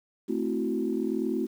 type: chord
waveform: sine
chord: F# half-diminished seventh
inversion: first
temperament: equal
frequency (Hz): 220 / 261.6 / 329.6 / 370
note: A3 / C4 / E4 / F#4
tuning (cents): 0 / 0 / 0 / 0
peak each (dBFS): -31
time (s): 0.28-1.47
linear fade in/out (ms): 20
effects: tanh soft clip ceiling -15 dBFS + 9-bit